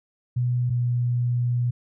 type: tone pair in turn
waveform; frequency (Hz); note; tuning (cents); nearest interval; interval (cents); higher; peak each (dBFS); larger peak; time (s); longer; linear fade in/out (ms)
sine; 123.1 / 121.76; B2 / B2; -5 / -24; unison; 19; first; -20; neither; 0.36-0.7 / 0.7-1.71; second; 10
effects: none

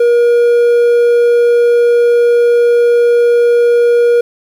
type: tone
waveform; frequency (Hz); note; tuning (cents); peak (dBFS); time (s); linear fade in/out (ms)
triangle; 476.2; A#4; +37; -4; 0-4.21; 5
effects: 7-bit

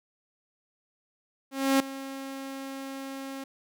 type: tone with ADSR envelope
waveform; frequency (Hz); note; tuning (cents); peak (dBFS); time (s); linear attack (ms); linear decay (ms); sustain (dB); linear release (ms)
sawtooth; 270.6; C#4; -42; -15; 1.51-3.44; 290; 4; -17; 5
effects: none

